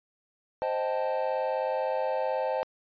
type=chord; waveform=triangle; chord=A half-diminished seventh; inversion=first; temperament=equal; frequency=523.3 / 622.3 / 784 / 880 Hz; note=C5 / Eb5 / G5 / A5; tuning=0 / 0 / 0 / 0 cents; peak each=-28 / -30 / -34 / -31 dBFS; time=0.62-2.63 s; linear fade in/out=0 ms; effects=resampled to 11025 Hz